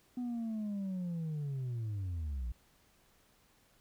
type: linear sweep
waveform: sine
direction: down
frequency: 250 to 55 Hz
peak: -32 dBFS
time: 0.17-2.52 s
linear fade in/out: 5 ms
effects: tanh soft clip ceiling -34 dBFS + pink hiss -68 dBFS RMS until 3.8 s